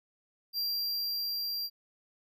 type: tone with level ramp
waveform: square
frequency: 4744 Hz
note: D8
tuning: 17 cents sharp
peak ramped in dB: -30 to -33 dBFS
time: 0.53-1.7 s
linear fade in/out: 50 ms
effects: none